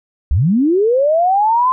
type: linear sweep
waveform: sine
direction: up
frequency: 55.6 to 1046.5 Hz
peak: -10 dBFS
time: 0.31-1.72 s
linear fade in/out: 0 ms
effects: none

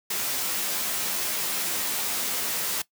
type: noise with comb filter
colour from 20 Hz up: white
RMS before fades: -28 dBFS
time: 0.1-2.82 s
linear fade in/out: 5 ms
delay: 13 ms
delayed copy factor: -0.6
effects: noise-tail reverb RT60 0.1 s tail -19 dB re dry + high-pass 150 Hz 12 dB/octave

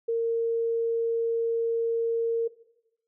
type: tone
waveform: sine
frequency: 460 Hz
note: A#4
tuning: 23 cents flat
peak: -23 dBFS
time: 0.08-2.48 s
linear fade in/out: 10 ms
effects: noise-tail reverb RT60 0.9 s tail -17 dB re dry

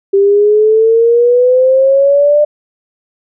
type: exponential sweep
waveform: sine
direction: up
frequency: 392 to 599 Hz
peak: -5 dBFS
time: 0.13-2.45 s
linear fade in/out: 10 ms
effects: none

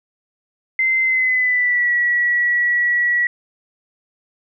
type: tone with pitch glide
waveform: sine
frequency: 2072 to 1933.2 Hz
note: C7 to B6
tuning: -17 to -38 cents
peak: -14 dBFS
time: 0.79-3.27 s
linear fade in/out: 2 ms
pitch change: -121 cents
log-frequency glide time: 1.02-1.92 s
effects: none

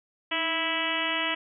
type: harmonic tone with a mistuned harmonic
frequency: 328.1 Hz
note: E4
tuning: 8 cents flat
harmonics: 1 / 2 / 3 / 4 / 5 / 6 / 7 / 8 / 9 / 10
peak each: -37 / -36 / -35 / -36 / -37 / -32 / -35 / -34 / -32 / -37 dBFS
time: 0.31-1.35 s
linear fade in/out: 10 ms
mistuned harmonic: 1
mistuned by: -66 cents
effects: none

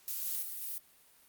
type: noise with level steps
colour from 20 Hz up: violet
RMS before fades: -37 / -35 / -41 / -39 dBFS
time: 0.08-0.78 s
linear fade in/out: 0 ms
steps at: 0.26 / 0.42 / 0.61 s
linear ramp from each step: 10 ms
effects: white hiss -63 dBFS RMS until 1.28 s + Opus 48 kbps

